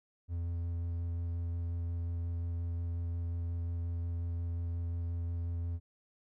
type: tone with vibrato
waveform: triangle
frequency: 85.2 Hz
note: F2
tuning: 42 cents flat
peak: -31 dBFS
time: 0.28-5.8 s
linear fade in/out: 50 ms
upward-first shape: square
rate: 5.6 Hz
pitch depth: 8 cents each way
effects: none